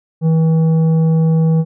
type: tone with tanh clipping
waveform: sine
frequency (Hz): 161.4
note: E3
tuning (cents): -36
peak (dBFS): -11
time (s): 0.21-1.65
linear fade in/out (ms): 50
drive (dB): 8
effects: none